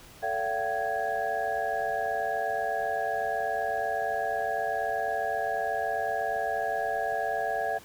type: tone cluster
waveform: sine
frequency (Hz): 444.8 / 576 / 684 / 764 / 1659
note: A4 / D5 / F5 / G5 / G#6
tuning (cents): +19 / -34 / -36 / -45 / -2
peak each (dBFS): -36 / -36 / -31 / -31 / -35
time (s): 0.22-7.79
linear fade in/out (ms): 20
effects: pink hiss -51 dBFS RMS until 7.84 s